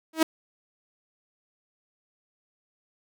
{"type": "tone with exponential growth", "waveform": "sawtooth", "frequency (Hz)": 319.8, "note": "D#4", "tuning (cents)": 48, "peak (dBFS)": -11, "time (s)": [0.13, 0.23], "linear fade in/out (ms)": 5, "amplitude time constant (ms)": 21, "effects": []}